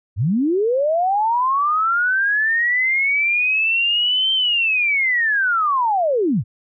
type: linear two-way sweep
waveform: sine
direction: up then down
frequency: 82.41 to 3136 to 82.41 Hz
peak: -15 dBFS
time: 0.16-6.44 s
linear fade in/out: 50 ms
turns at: 4.33 s
effects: none